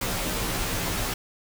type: noise with comb filter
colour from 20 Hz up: pink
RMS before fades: -28 dBFS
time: 0.01-1.14 s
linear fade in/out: 5 ms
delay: 14 ms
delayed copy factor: -0.95
effects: none